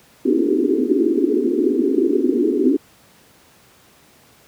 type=band-pass noise; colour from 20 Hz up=white; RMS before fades=-17 dBFS; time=0.25-2.77 s; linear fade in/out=10 ms; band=240 to 420 Hz; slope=96 dB/octave; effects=pink hiss -51 dBFS RMS until 4.47 s + high-pass 100 Hz 12 dB/octave